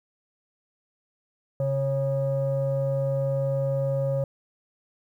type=tone pair together; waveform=sine; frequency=136.8 / 547.6 Hz; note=C#3 / C#5; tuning=-23 / -21 cents; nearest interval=2 octaves; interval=2402 cents; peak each=-24 dBFS; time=1.6-4.24 s; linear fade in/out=2 ms; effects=tanh soft clip ceiling -18 dBFS + 10-bit